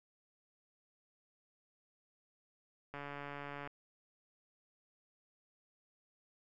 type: click train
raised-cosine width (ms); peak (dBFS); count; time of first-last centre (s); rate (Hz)
0.5; -30; 106; 2.94-3.674; 143
effects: none